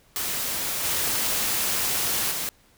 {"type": "noise with level steps", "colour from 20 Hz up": "white", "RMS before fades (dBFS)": [-28, -25, -29], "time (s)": [0.16, 2.49], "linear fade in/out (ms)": 0, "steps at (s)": [0.83, 2.3], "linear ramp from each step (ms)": 20, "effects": ["pink hiss -59 dBFS RMS until 2.77 s"]}